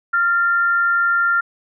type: tone pair together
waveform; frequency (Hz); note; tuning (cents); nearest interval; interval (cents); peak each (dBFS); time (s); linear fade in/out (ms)
sine; 1389.9 / 1794; F6 / A6; -9 / +33; major third; 442; -14 / -26; 0.13-1.41; 10
effects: none